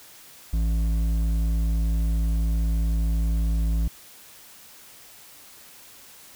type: tone with hard clipping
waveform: triangle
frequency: 55 Hz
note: A1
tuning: in tune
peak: -22 dBFS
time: 0.53-3.88 s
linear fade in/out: 5 ms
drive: 12 dB
effects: white hiss -48 dBFS RMS until 6.35 s